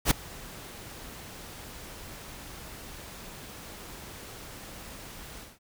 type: noise with ADSR envelope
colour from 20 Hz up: pink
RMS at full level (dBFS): -20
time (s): 0.05-5.59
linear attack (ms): 59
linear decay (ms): 8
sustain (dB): -24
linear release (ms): 190
effects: none